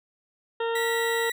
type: harmonic tone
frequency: 460 Hz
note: A#4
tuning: 23 cents flat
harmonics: 1 / 2 / 3 / 4 / 6 / 7 / 8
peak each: -26 / -32 / -36 / -38 / -42 / -43 / -44 dBFS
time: 0.6-1.3 s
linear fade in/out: 5 ms
type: tone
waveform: 35% pulse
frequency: 1940 Hz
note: B6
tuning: 31 cents flat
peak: -26 dBFS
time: 0.75-1.32 s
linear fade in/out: 5 ms
effects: none